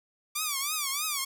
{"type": "tone with vibrato", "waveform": "5% pulse", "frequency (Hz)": 1165, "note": "D6", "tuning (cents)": -14, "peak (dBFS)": -17, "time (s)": [0.35, 1.25], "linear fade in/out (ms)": 10, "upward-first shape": "triangle", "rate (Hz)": 3.2, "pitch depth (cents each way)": 170, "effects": []}